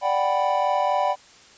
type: chord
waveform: triangle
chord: G major seventh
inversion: second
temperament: equal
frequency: 587.3 / 740 / 784 / 987.8 Hz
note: D5 / F#5 / G5 / B5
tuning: 0 / 0 / 0 / 0 cents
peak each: -23 dBFS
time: 0.01-1.16 s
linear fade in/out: 50 ms
effects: white hiss -50 dBFS RMS until 1.57 s + resampled to 16000 Hz